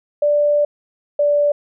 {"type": "tone pair in turn", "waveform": "sine", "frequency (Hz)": [587.3, 583.2], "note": ["D5", "D5"], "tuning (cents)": [0, -12], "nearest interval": "unison", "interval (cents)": 12, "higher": "first", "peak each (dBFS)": [-12, -12], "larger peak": "neither", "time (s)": [[0.22, 0.65], [1.19, 1.52]], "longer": "first", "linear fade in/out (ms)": 5, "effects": []}